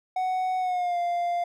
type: tone with pitch glide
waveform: triangle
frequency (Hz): 743 to 697.3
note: F#5 to F5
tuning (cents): +7 to -3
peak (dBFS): -22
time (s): 0.16-1.44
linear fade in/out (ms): 5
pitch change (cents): -110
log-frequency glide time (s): 0.59-0.98
effects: none